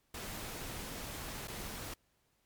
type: noise with dropouts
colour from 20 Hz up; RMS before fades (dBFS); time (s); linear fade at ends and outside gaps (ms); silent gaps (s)
pink; -43; 0.14-1.94; 5; 1.475-1.48
effects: pink hiss -75 dBFS RMS until 2.45 s + MP3 96 kbps